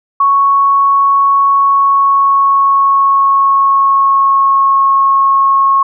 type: tone with pitch glide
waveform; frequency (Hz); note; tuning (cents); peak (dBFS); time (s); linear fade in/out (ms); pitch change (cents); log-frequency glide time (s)
sine; 1108.7 to 1092.2; C#6 to C#6; 0 to -26; -6; 0.2-5.83; 5; -26; 1.49-4.83
effects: none